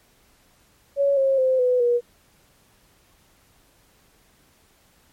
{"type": "tone with pitch steps", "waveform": "sine", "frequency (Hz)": [560, 539.1, 518.9, 499.5, 480.8], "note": ["C#5", "C#5", "C5", "B4", "B4"], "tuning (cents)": [18, -48, -14, 20, -46], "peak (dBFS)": -16, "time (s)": [0.96, 2.01], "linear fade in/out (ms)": 50, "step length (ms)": 210, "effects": ["pink hiss -59 dBFS RMS until 5.12 s", "MP3 64 kbps"]}